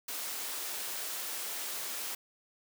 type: high-pass noise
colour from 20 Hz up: white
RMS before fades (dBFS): -38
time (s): 0.08-2.15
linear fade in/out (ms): 5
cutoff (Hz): 330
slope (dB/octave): 12
effects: none